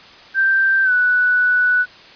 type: tone with pitch glide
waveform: sine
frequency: 1568 to 1481.7 Hz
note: G6 to F#6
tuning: 0 to +2 cents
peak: -12 dBFS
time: 0.34-1.86 s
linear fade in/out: 50 ms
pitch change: -98 cents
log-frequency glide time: 0.83-0.92 s
effects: white hiss -42 dBFS RMS until 2.15 s + resampled to 11025 Hz